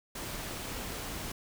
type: noise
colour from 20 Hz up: pink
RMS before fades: -39 dBFS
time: 0.15-1.32 s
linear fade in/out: 5 ms
effects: none